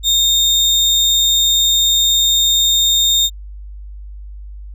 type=tone with sample-and-hold; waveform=sine; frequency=3664 Hz; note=A#7; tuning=31 cents flat; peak=-10 dBFS; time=0.03-3.3 s; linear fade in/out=50 ms; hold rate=11025 Hz; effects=added 50 Hz sine -29 dBFS peak until 4.74 s + resampled to 32000 Hz